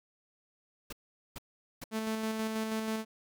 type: noise bursts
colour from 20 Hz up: pink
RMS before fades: -42 dBFS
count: 3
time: 0.9-1.841 s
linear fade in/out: 5 ms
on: 27 ms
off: 430 ms
type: tone with tremolo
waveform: sawtooth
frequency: 220 Hz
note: A3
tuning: in tune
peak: -27 dBFS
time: 1.91-3.05 s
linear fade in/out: 50 ms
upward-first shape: square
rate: 6.2 Hz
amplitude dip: 30%
effects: none